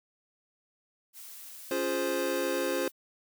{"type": "noise", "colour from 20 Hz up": "blue", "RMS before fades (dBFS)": -46, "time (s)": [1.13, 2.92], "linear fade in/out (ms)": 50}
{"type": "chord", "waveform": "square", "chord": "Db major seventh", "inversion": "none", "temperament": "equal with one note detuned", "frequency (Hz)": [278, 349.2, 415.3, 523.3], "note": ["Db4", "F4", "Ab4", "C5"], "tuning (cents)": [5, 0, 0, 0], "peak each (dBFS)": [-37, -34, -37, -32], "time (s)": [1.71, 2.88], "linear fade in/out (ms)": 2}
{"effects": []}